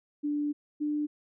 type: tone pair in turn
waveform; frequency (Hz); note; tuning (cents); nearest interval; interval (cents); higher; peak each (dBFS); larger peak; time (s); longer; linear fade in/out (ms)
sine; 293.7 / 297.6; D4 / D4; 0 / +23; unison; 23; second; -27 / -27; neither; 0.23-0.53 / 0.8-1.07; first; 20
effects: none